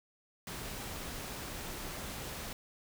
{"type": "noise", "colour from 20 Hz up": "pink", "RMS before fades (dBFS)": -42, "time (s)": [0.47, 2.53], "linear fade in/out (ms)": 2, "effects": []}